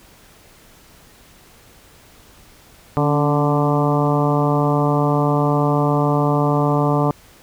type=harmonic tone with a mistuned harmonic; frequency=146.83 Hz; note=D3; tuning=in tune; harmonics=1 / 2 / 3 / 4 / 5 / 6 / 7 / 8; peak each=-18 / -21 / -23 / -24 / -25 / -26 / -26 / -27 dBFS; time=2.97-7.11 s; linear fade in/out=0 ms; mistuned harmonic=2; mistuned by=-47 cents; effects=pink hiss -48 dBFS RMS until 7.42 s